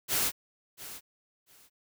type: noise with echo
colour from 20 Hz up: white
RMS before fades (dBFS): -28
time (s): 0.08-0.32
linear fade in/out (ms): 50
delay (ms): 690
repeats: 2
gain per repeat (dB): -15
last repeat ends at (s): 1.7
effects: none